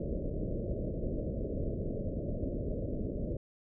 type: low-pass noise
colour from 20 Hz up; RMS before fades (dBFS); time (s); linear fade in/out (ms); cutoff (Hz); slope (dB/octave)
pink; -35; 0-3.37; 5; 620; 96
effects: none